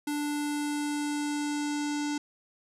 square tone with low-pass filter sweep, 293.7 Hz, D4, in tune, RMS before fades -31 dBFS, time 0.07-2.18 s, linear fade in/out 5 ms, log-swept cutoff 11000 to 6900 Hz, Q 2.2, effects none

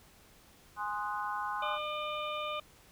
sine chord, Ab dominant seventh, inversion none, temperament equal, 830.6 / 1046.5 / 1244.5 / 1480 Hz, Ab5 / C6 / Eb6 / Gb6, 0 / 0 / 0 / 0 cents, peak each -38 / -37 / -40 / -41 dBFS, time 0.76-1.79 s, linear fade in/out 50 ms
harmonic tone, 603 Hz, D5, 46 cents sharp, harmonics 1 / 2 / 4 / 5 / 6, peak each -39 / -37 / -43 / -45 / -45 dBFS, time 1.62-2.6 s, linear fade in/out 5 ms
effects pink hiss -60 dBFS RMS until 2.91 s

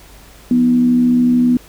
sine tone with frequency modulation, 246.1 Hz, B3, 6 cents flat, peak -9 dBFS, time 0.51-1.57 s, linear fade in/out 2 ms, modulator 71.2 Hz, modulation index 0.33, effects added 50 Hz sine -43 dBFS peak until 1.68 s + pink hiss -43 dBFS RMS until 1.68 s

